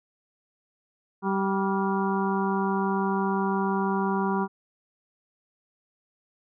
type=harmonic tone with a mistuned harmonic; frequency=194.2 Hz; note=G3; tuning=16 cents flat; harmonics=1 / 2 / 4 / 5 / 6 / 7; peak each=-26 / -29 / -33 / -30 / -35 / -37 dBFS; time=1.22-4.48 s; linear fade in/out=50 ms; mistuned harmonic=7; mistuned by=+59 cents; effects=none